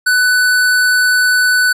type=tone; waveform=square; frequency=1495 Hz; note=F#6; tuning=17 cents sharp; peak=-10 dBFS; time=0.06-1.73 s; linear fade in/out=10 ms; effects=resampled to 32000 Hz